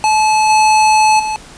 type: tone with level steps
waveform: square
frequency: 863 Hz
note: A5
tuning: 34 cents flat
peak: -10 / -8 / -17 dBFS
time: 0.04-1.36 s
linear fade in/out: 0 ms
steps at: 0.49 / 1.19 s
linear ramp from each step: 10 ms
effects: pink hiss -37 dBFS RMS until 1.57 s + resampled to 22050 Hz